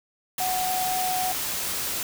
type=tone in noise; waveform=sine; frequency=740 Hz; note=F#5; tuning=in tune; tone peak=-25 dBFS; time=0.4-1.32 s; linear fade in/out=2 ms; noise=white; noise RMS=-29 dBFS; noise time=0.38-2.03 s; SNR=+1 dB; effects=none